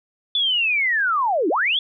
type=linear two-way sweep; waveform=sine; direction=down then up; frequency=3492 to 283.2 to 3492 Hz; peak=-17 dBFS; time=0.35-1.79 s; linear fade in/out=2 ms; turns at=1.49 s; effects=none